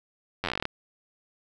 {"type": "slowing click train", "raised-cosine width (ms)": 0.3, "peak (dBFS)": -12, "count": 13, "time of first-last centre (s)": [0.44, 0.654], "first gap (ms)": 10, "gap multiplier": 1.1, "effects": []}